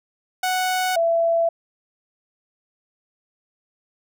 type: tone pair in turn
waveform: sawtooth / sine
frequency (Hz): 740 / 669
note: F#5 / E5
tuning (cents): 0 / +25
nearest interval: major second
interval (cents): 175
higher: first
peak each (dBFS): -16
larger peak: neither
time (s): 0.43-0.96 / 0.96-1.49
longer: neither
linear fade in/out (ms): 5
effects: none